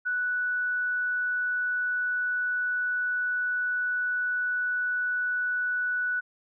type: tone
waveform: sine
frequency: 1480 Hz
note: F#6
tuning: in tune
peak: -25 dBFS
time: 0.05-6.21 s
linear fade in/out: 20 ms
effects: none